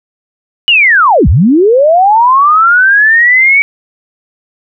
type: linear two-way sweep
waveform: sine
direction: down then up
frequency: 2978 to 51.91 to 2272 Hz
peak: -3 dBFS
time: 0.68-3.62 s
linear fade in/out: 0 ms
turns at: 1.28 s
effects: none